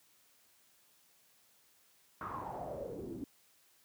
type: noise with low-pass filter sweep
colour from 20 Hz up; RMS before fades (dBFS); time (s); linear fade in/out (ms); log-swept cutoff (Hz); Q
pink; -42; 2.21-3.24; 2; 1300 to 290; 6.5
effects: white hiss -68 dBFS RMS until 3.84 s + high-pass 80 Hz 12 dB/octave